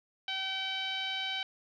10% pulse tone with low-pass filter, 767 Hz, G5, 38 cents flat, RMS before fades -35 dBFS, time 0.28-1.43 s, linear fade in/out 2 ms, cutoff 3400 Hz, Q 3.1, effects none

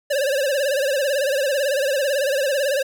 square tone with vibrato, 554 Hz, C#5, 1 cent flat, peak -19 dBFS, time 0.1-2.83 s, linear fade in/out 10 ms, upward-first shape sine, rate 18 Hz, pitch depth 110 cents each way, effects none

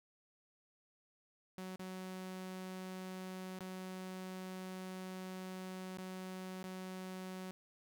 sawtooth tone with dropouts, 186.2 Hz, F#3, 11 cents sharp, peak -40 dBFS, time 1.58-7.51 s, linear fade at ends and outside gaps 0 ms, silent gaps 1.759-1.794 / 3.59-3.607 / 5.972-5.984 / 6.63-6.641 s, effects none

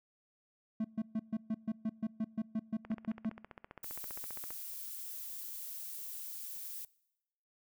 triangle tone bursts, 220 Hz, A3, in tune, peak -29 dBFS, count 15, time 0.8-3.295 s, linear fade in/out 5 ms, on 45 ms, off 130 ms
click train, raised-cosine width 0.5 ms, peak -32 dBFS, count 26, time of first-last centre 2.85-4.506 s, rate 15.1 Hz
violet noise, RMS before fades -44 dBFS, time 3.83-6.85 s, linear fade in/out 5 ms
effects noise-tail reverb RT60 0.9 s tail -23 dB re dry

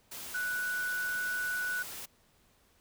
sine tone in noise, 1480 Hz, F#6, in tune, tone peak -31 dBFS, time 0.34-1.83 s, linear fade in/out 10 ms, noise white, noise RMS -43 dBFS, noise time 0.11-2.06 s, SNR +9 dB, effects pink hiss -67 dBFS RMS until 2.8 s

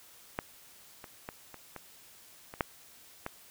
clicks, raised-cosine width 0.5 ms, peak -16 / -29 / -23 / -30 / -26 / -28 / -12 / -20 dBFS, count 8, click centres 0.389 / 1.042 / 1.289 / 1.543 / 1.763 / 2.539 / 2.608 / 3.264 s, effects white hiss -56 dBFS RMS until 3.5 s

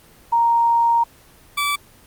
sine / 20% pulse tone pair in turn, 932.3 / 1155.9 Hz, A#5 / D6, 0 / -28 cents, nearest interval major third, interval 372 cents, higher second, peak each -13 / -14 dBFS, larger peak first, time 0.32-1.04 / 1.57-1.76 s, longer first, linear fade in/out 10 ms, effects pink hiss -49 dBFS RMS until 2.06 s + Opus 24 kbps

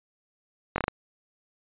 slowing click train, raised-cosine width 0.5 ms, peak -10 dBFS, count 5, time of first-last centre 0.76-0.881 s, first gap 21 ms, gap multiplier 1.25, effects resampled to 8000 Hz

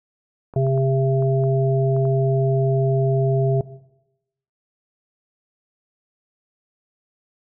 clicks, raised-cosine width 1 ms, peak -25 dBFS, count 7, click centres 0.538 / 0.667 / 0.777 / 1.224 / 1.438 / 1.965 / 2.053 s
harmonic tone, 133.7 Hz, C3, 38 cents sharp, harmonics 1 / 3 / 5, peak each -17 / -23 / -25 dBFS, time 0.56-3.61 s, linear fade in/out 2 ms
effects noise-tail reverb RT60 0.9 s tail -17 dB re dry

